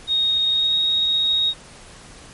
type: tone with pitch glide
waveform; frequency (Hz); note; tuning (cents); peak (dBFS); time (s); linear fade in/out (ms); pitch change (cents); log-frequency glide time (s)
sine; 3729 to 3759; A#7 to A#7; 0 to +14; -16; 0.07-1.54; 50; +14; 0.52-0.74
effects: pink hiss -43 dBFS RMS until 2.33 s + MP3 48 kbps